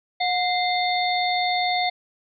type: harmonic tone with a mistuned harmonic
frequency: 723 Hz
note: F#5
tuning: 40 cents flat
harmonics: 1 / 3 / 5 / 6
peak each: -22 / -27 / -29 / -30 dBFS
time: 0.2-1.9 s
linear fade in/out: 10 ms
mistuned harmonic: 3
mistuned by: -69 cents
effects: none